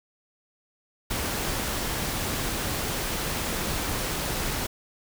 pink noise, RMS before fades -29 dBFS, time 1.1-4.67 s, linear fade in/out 10 ms, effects none

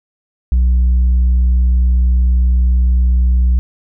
triangle tone with tanh clipping, 61.74 Hz, B1, in tune, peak -9 dBFS, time 0.52-3.59 s, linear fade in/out 0 ms, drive 7 dB, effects none

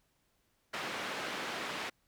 white band-pass noise, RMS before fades -39 dBFS, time 0.73-1.9 s, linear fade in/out 10 ms, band 180 to 2500 Hz, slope 12 dB/octave, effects pink hiss -75 dBFS RMS until 2.07 s

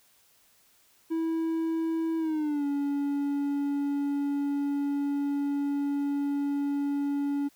triangle tone with pitch glide, 326.1 to 283.9 Hz, E4 to C#4, -19 to +41 cents, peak -24 dBFS, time 1.1-7.49 s, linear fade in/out 20 ms, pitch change -240 cents, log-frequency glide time 2.18-2.65 s, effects white hiss -63 dBFS RMS until 7.55 s

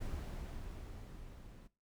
brown noise with level ramp, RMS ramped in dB -41 to -54 dBFS, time 0-1.68 s, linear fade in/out 20 ms, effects noise-tail reverb RT60 0.3 s tail -20 dB re dry

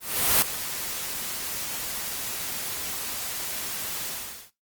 white noise with ADSR envelope, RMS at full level -18 dBFS, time 0-4.51 s, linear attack 420 ms, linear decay 4 ms, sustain -14 dB, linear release 430 ms, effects noise-tail reverb RT60 0.2 s tail -17 dB re dry + Opus 32 kbps

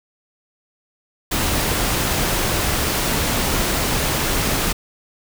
pink noise, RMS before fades -20 dBFS, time 1.31-4.73 s, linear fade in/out 10 ms, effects none

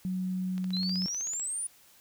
sine tone, 185 Hz, F#3, in tune, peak -29 dBFS, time 0.05-1.06 s, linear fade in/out 0 ms
click train, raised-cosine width 0.2 ms, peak -29 dBFS, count 14, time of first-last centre 0.58-1.398 s, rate 15.9 Hz
sine exponential sweep, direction up, 3938 to 9810 Hz, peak -31 dBFS, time 0.73-1.67 s, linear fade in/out 5 ms
effects white hiss -59 dBFS RMS until 2 s

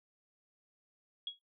sine tone with exponential decay, 3322 Hz, G#7, in tune, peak -33 dBFS, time 1.27-1.39 s, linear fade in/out 2 ms, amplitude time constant 25 ms, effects noise-tail reverb RT60 0.2 s tail -26 dB re dry

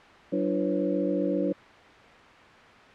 sine tone cluster, 189 / 294.9 / 342.7 / 493.7 / 548 Hz, F#3 / D4 / F4 / B4 / C#5, +37 / +7 / -33 / -1 / -20 cents, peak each -31 / -28 / -31 / -32 / -31 dBFS, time 0.32-1.53 s, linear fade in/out 10 ms, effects white hiss -49 dBFS RMS until 2.94 s + low-pass 2000 Hz 12 dB/octave

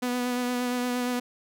sawtooth tone with vibrato, 246.9 Hz, B3, in tune, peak -22 dBFS, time 0.02-1.2 s, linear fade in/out 10 ms, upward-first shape sine, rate 8.6 Hz, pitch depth 18 cents each way, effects none

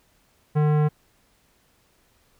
sine tone with tanh clipping, 150.6 Hz, D3, 44 cents sharp, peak -19 dBFS, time 0.55-0.89 s, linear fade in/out 20 ms, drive 17 dB, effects pink hiss -63 dBFS RMS until 2.39 s

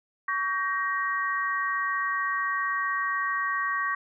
sine chord, G diminished, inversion second, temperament just, 1128.9 / 1568 / 1881.6 Hz, Db6 / G6 / Bb6, +31 / 0 / +16 cents, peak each -28 / -33 / -29 dBFS, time 0.28-3.95 s, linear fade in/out 5 ms, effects none

